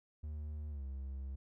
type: tone with pitch glide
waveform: triangle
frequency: 75.4 to 67.17 Hz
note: D2 to C2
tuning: +46 to +46 cents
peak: -38 dBFS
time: 0.23-1.36 s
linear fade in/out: 10 ms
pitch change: -200 cents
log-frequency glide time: 0.69-0.84 s
effects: none